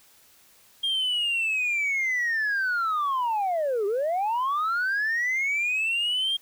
sine linear two-way sweep, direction down then up, 3234 to 387.5 to 3234 Hz, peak -21 dBFS, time 0.83-6.37 s, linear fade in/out 10 ms, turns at 3.86 s, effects tanh soft clip ceiling -21 dBFS + white hiss -57 dBFS RMS until 6.41 s

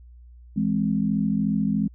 sine chord, E augmented, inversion none, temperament equal, 164.81 / 207.7 / 261.6 Hz, E3 / G#3 / B#3, 0 / 0 / 0 cents, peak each -27 / -22 / -27 dBFS, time 0.56-1.88 s, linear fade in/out 10 ms, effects added 60 Hz sine -44 dBFS peak until 1.94 s

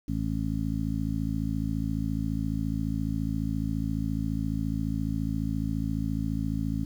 harmonic tone, 54.5 Hz, A1, 16 cents flat, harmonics 1 / 2 / 3 / 4 / 5, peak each -33 / -33 / -33 / -33 / -33 dBFS, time 0.08-6.85 s, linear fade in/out 5 ms, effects 9-bit

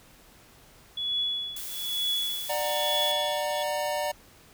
sine tone with tremolo, 3397 Hz, G#7, 38 cents sharp, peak -24 dBFS, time 0.97-3.63 s, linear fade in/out 5 ms, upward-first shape triangle, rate 1.1 Hz, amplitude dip 100%
blue noise, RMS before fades -37 dBFS, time 1.56-3.12 s, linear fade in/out 5 ms
square chord, D augmented, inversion none, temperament equal with one note detuned, 594.8 / 740 / 932.3 Hz, D5 / F#5 / A#5, +22 / 0 / 0 cents, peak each -30 / -34 / -34 dBFS, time 2.49-4.12 s, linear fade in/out 10 ms
effects pink hiss -55 dBFS RMS until 4.53 s

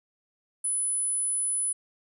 sine tone, 10000 Hz, D#9, 8 cents sharp, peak -25 dBFS, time 0.64-1.73 s, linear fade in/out 10 ms, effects none

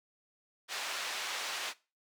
white band-pass noise, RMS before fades -38 dBFS, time 0.68-1.74 s, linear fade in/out 50 ms, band 650 to 4200 Hz, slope 12 dB/octave, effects noise-tail reverb RT60 0.3 s tail -20 dB re dry

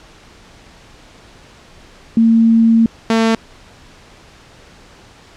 sine / sawtooth tone pair in turn, 227.2 / 225.2 Hz, A#3 / A3, -44 / +40 cents, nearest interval unison, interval 16 cents, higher first, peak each -7 dBFS, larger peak neither, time 2.17-2.86 / 3.1-3.35 s, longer first, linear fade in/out 2 ms, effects pink hiss -43 dBFS RMS until 5.36 s + low-pass 6000 Hz 12 dB/octave

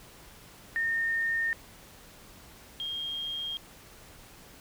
sine tone pair in turn, 1828 / 3227 Hz, A#6 / G7, -34 / +50 cents, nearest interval minor seventh, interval 984 cents, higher second, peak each -26 / -32 dBFS, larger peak first, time 0.76-1.53 / 2.8-3.57 s, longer neither, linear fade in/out 0 ms, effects pink hiss -52 dBFS RMS until 4.6 s

